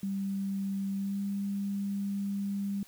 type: tone with pitch glide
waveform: sine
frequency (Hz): 196 to 199.31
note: G3 to G3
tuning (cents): 0 to +29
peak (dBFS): -30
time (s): 0.03-2.83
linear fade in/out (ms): 2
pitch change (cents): +29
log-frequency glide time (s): 0.96-1.21
effects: white hiss -57 dBFS RMS until 2.87 s